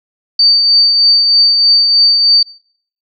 sine tone with tremolo, 4600 Hz, D8, 37 cents flat, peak -4 dBFS, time 0.39-2.43 s, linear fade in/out 5 ms, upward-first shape triangle, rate 3.2 Hz, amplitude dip 40%, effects noise-tail reverb RT60 0.6 s tail -22 dB re dry

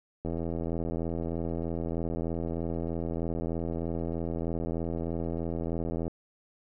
click train, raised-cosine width 2 ms, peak -20 dBFS, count 486, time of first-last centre 0.25-6.079 s, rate 83.2 Hz, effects none

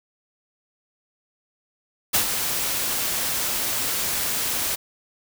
white noise with ADSR envelope, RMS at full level -18 dBFS, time 2.13-4.76 s, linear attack 19 ms, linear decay 93 ms, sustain -7 dB, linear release 15 ms, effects none

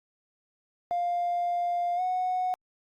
triangle tone with pitch glide, 701 to 735.4 Hz, F5 to F#5, +6 to -11 cents, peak -22 dBFS, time 0.91-2.54 s, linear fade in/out 0 ms, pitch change +83 cents, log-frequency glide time 1.96-2.01 s, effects tanh soft clip ceiling -22 dBFS + Opus 48 kbps

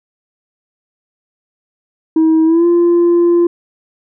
sine tone with pitch glide, 320 to 345 Hz, D#4 to F4, +49 to -21 cents, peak -5 dBFS, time 2.16-3.47 s, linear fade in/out 5 ms, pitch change +130 cents, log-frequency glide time 2.45-2.66 s, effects tanh soft clip ceiling -6 dBFS

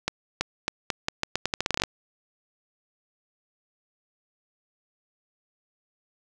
accelerating click train, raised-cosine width 0.2 ms, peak -7 dBFS, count 17, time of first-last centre 0.08-1.837 s, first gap 330 ms, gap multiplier 0.82, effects none

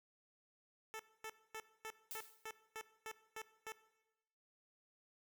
10% pulse tone bursts, 440 Hz, A4, in tune, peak -37 dBFS, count 10, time 0.94-3.72 s, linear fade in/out 0 ms, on 53 ms, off 250 ms
blue noise with exponential decay, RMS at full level -45 dBFS, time 2.11-2.5 s, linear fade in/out 0 ms, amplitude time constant 83 ms
effects noise-tail reverb RT60 1.0 s tail -17 dB re dry

